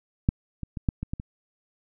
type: clicks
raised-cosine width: 5 ms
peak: -7 / -20 / -20 / -10 / -18 / -17 / -22 dBFS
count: 7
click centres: 0.289 / 0.633 / 0.772 / 0.888 / 1.03 / 1.135 / 1.199 s
effects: none